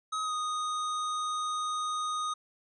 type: tone with pitch glide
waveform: square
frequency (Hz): 1269 to 1240.7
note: D#6 to D#6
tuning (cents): +34 to -5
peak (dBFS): -31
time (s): 0.12-2.34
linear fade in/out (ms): 10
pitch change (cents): -39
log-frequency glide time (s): 0.23-0.33
effects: resampled to 22050 Hz